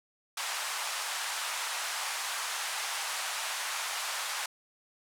pink band-pass noise, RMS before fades -35 dBFS, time 0.37-4.46 s, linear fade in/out 5 ms, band 820 to 11000 Hz, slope 24 dB/octave, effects none

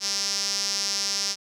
sawtooth tone with band-pass filter, 198.9 Hz, G3, 25 cents sharp, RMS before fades -27 dBFS, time 0-1.36 s, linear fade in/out 50 ms, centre 5400 Hz, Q 5.5, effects none

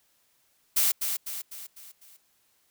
blue noise with echo, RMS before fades -23 dBFS, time 0.76-0.92 s, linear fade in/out 10 ms, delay 250 ms, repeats 5, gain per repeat -6 dB, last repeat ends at 2.17 s, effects white hiss -68 dBFS RMS until 2.7 s

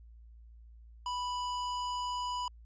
square tone, 987.8 Hz, B5, in tune, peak -34 dBFS, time 1.06-2.48 s, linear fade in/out 2 ms, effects added 57 Hz sine -51 dBFS peak until 2.65 s + resampled to 16000 Hz

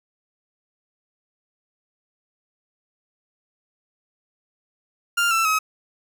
30% pulse tone with pitch steps, 1396.9 / 1334.6 / 1275.1 Hz, F6 / E6 / D#6, 0 / +21 / +42 cents, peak -15 dBFS, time 5.17-5.59 s, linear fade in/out 10 ms, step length 140 ms, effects none

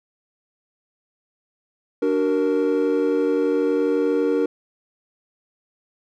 triangle chord, D augmented, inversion none, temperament equal with one note detuned, 293.7 / 374.3 / 466.2 Hz, D4 / F#4 / A#4, 0 / +20 / 0 cents, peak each -20 / -22 / -18 dBFS, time 2.02-4.46 s, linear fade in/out 5 ms, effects tanh soft clip ceiling -7 dBFS

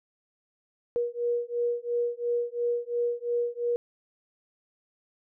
sine beating tone pair, 476.6 / 479.5 Hz, A#4 / A#4, +38 / +49 cents, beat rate 2.9 Hz, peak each -29 dBFS, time 0.96-3.76 s, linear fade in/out 0 ms, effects none

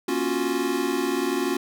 square chord, Gb major seventh, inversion first, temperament equal with one note detuned, 238.7 / 277.2 / 349.2 / 370 Hz, Bb3 / Db4 / F4 / Gb4, +41 / 0 / 0 / 0 cents, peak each -33 / -28 / -28 / -29 dBFS, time 0.08-1.57 s, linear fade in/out 5 ms, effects none

